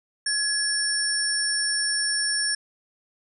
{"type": "tone cluster", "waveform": "sine", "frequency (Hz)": [1690, 5440, 9120], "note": ["G#6", "F8", "C#9"], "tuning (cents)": [30, -46, 48], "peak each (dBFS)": [-27, -25, -28], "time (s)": [0.26, 2.55], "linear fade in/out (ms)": 5, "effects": []}